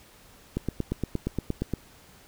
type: click train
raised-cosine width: 3 ms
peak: -14 dBFS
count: 11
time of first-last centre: 0.57-1.737 s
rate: 8.57 Hz
effects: pink hiss -54 dBFS RMS until 2.27 s